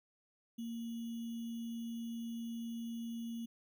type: tone with sample-and-hold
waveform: sine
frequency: 231.1 Hz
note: A#3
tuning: 15 cents flat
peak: -39 dBFS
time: 0.58-3.46 s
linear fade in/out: 10 ms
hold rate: 3150 Hz
effects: none